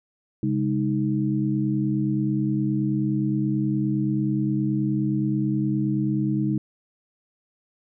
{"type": "tone cluster", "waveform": "sine", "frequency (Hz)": [135.4, 204.9, 312.8], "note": ["C#3", "G#3", "D#4"], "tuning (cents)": [-40, -23, 9], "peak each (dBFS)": -25, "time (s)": [0.43, 6.58], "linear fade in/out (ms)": 2, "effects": []}